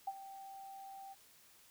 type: tone with ADSR envelope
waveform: sine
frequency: 781 Hz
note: G5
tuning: 7 cents flat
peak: -34 dBFS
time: 0.07-1.15 s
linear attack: 7 ms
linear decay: 42 ms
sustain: -14 dB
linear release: 29 ms
effects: white hiss -64 dBFS RMS until 1.7 s